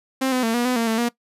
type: tone with pitch steps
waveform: sawtooth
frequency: 264 / 254 / 226.4 / 240.7 / 251.6 / 229.9 / 223.4 / 238 Hz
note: C4 / B3 / A3 / B3 / B3 / A#3 / A3 / A#3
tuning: +16 / +49 / +50 / -44 / +32 / -24 / +27 / +36 cents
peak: -15 dBFS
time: 0.21-1.09 s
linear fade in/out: 10 ms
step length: 110 ms
effects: noise-tail reverb RT60 0.1 s tail -20 dB re dry + resampled to 32000 Hz